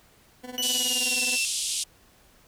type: tone with tremolo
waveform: 20% pulse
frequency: 250.1 Hz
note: B3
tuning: 22 cents sharp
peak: -28 dBFS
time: 0.43-1.38 s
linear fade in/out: 20 ms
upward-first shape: triangle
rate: 19 Hz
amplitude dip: 85%
type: tone with pitch glide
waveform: 35% pulse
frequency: 2960 to 2683 Hz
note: F#7 to E7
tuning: 0 to +30 cents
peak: -24 dBFS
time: 0.58-1.45 s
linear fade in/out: 0 ms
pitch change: -170 cents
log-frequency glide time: 0.71-1.22 s
type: band-pass noise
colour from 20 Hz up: white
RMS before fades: -29 dBFS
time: 0.62-1.84 s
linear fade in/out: 10 ms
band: 2800 to 10000 Hz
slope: 48 dB/octave
effects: pink hiss -58 dBFS RMS until 2.47 s